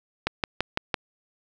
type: click train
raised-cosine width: 0.3 ms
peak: -7 dBFS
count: 5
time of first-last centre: 0.27-0.942 s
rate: 5.95 Hz
effects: none